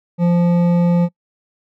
triangle tone with hard clipping, 173.7 Hz, F3, 9 cents flat, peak -13 dBFS, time 0.18-1.09 s, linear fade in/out 50 ms, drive 13 dB, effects noise-tail reverb RT60 0.1 s tail -25 dB re dry

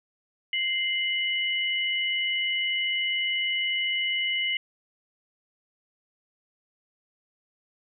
sine tone pair together, 2088 / 2953 Hz, C7 / F#7, -4 / -4 cents, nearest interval tritone, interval 600 cents, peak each -27 dBFS, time 0.53-4.57 s, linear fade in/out 2 ms, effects none

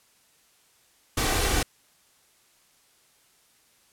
pink noise with comb filter, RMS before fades -24 dBFS, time 1.17-1.63 s, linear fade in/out 5 ms, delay 2.6 ms, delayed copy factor +0.5, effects white hiss -62 dBFS RMS until 3.92 s + low-pass 12000 Hz 12 dB/octave

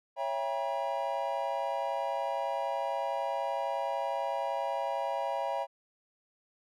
triangle chord, C# diminished seventh, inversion none, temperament just, 554.4 / 665.2 / 798.3 / 957.9 Hz, C#5 / E5 / G5 / Bb5, 0 / +16 / +31 / +47 cents, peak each -34 dBFS, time 0.16-5.67 s, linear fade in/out 50 ms, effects none

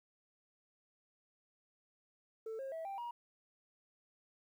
sine tone with pitch steps, 444.2 / 537.5 / 650.3 / 786.9 / 952.2 Hz, A4 / C5 / E5 / G5 / A#5, +16 / +47 / -24 / +6 / +37 cents, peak -38 dBFS, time 2.46-3.11 s, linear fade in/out 5 ms, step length 130 ms, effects tanh soft clip ceiling -39 dBFS + 12-bit

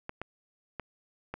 clicks, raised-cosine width 0.5 ms, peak -21 dBFS, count 4, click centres 0.094 / 0.216 / 0.797 / 1.34 s, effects none

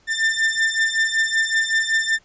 40% pulse beating tone pair, 1788 / 1793.3 Hz, A6 / A6, +27 / +32 cents, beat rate 5.3 Hz, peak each -20 dBFS, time 0.07-2.19 s, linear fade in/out 50 ms, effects pink hiss -57 dBFS RMS until 2.24 s + resampled to 16000 Hz

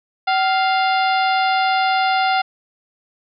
harmonic tone with a mistuned harmonic, 698.5 Hz, F5, in tune, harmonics 1 / 2 / 3 / 4 / 5 / 6 / 7, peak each -16 / -22 / -26 / -28 / -30 / -32 / -33 dBFS, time 0.27-2.42 s, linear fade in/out 10 ms, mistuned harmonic 1, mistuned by +150 cents, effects none

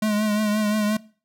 square tone with vibrato, 211.7 Hz, G#3, 33 cents sharp, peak -20 dBFS, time 0.02-0.97 s, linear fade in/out 5 ms, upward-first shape triangle, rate 5.7 Hz, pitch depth 45 cents each way, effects noise-tail reverb RT60 0.4 s tail -21 dB re dry

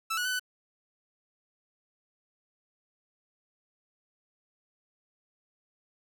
sawtooth tone with pitch steps, 1320 / 1464 / 1506 / 1497 Hz, E6 / F#6 / F#6 / F#6, +2 / -19 / +30 / +20 cents, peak -25 dBFS, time 0.1-0.396 s, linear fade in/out 10 ms, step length 74 ms, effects none

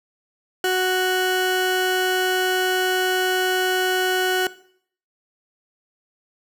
30% pulse tone pair together, 370 / 1480 Hz, F#4 / F#6, 0 / 0 cents, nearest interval 2 octaves, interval 2400 cents, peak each -17 / -23 dBFS, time 0.64-4.47 s, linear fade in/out 2 ms, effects noise-tail reverb RT60 0.6 s tail -18 dB re dry

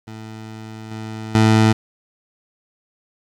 20% pulse tone with level steps, 110 Hz, A2, in tune, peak -27 / -23 / -6 dBFS, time 0.07-1.73 s, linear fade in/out 10 ms, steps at 0.91 / 1.35 s, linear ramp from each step 2 ms, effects low-pass 7000 Hz 12 dB/octave + 8-bit

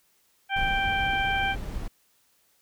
harmonic tone, 784 Hz, G5, in tune, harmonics 1 / 2 / 3 / 4, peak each -27 / -28 / -30 / -34 dBFS, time 0.49-1.56 s, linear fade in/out 50 ms
brown noise, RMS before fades -33 dBFS, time 0.56-1.88 s, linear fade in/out 5 ms
effects white hiss -66 dBFS RMS until 2.61 s

